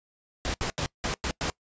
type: noise bursts at uneven times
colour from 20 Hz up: pink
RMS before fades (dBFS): -29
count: 6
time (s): 0.45-0.54 / 0.61-0.7 / 0.78-0.86 / 1.04-1.14 / 1.24-1.31 / 1.41-1.5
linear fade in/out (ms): 0
effects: noise-tail reverb RT60 0.1 s tail -23 dB re dry + resampled to 16000 Hz